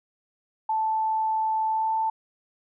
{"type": "tone with pitch glide", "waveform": "sine", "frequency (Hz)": [878, 885.6], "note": ["A5", "A5"], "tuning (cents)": [-4, 11], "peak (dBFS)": -22, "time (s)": [0.69, 2.1], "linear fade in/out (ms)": 5, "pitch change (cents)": 15, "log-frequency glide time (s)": [1.69, 1.93], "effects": []}